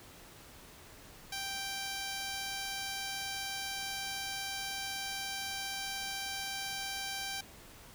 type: tone with notch filter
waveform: 5% pulse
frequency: 784 Hz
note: G5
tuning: in tune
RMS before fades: -39 dBFS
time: 1.32-7.41 s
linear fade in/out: 5 ms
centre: 8200 Hz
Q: 2
effects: pink hiss -54 dBFS RMS until 7.94 s